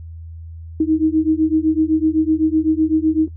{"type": "beating tone pair", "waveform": "sine", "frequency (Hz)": [311.1, 319], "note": ["D#4", "D#4"], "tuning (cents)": [0, 43], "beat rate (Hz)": 7.9, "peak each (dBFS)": -16, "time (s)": [0.8, 3.28], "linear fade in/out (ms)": 5, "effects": ["noise-tail reverb RT60 0.1 s tail -17 dB re dry", "added 82 Hz sine -31 dBFS peak until 3.36 s"]}